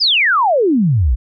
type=exponential sweep; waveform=sine; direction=down; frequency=5274 to 52 Hz; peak=-10 dBFS; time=0-1.16 s; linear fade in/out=20 ms; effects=none